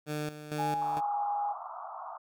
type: tone with tremolo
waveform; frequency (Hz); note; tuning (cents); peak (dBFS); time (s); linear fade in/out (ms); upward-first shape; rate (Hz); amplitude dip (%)
15% pulse; 150.6; D3; +44; -26; 0.06-1.01; 50; square; 2.2; 70
type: tone with pitch glide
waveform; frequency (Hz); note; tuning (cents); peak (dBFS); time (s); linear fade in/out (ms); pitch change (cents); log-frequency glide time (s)
sine; 830.6 to 820.1; G#5 to G#5; 0 to -22; -29; 0.58-1.54; 20; -22; 0.7-1.17
type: band-pass noise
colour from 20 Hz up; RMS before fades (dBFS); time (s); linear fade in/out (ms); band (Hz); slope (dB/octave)
pink; -42; 0.81-2.18; 10; 670 to 1300; 96
effects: none